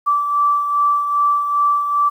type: beating tone pair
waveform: sine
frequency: 1162 / 1164.5 Hz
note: D6 / D6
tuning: -19 / -15 cents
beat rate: 2.5 Hz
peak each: -14 / -23 dBFS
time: 0.06-2.1 s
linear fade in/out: 20 ms
effects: 8-bit